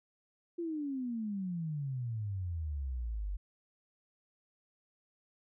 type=exponential sweep; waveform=sine; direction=down; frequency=349.2 to 46.35 Hz; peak=-34 dBFS; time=0.58-3.37 s; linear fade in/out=10 ms; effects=none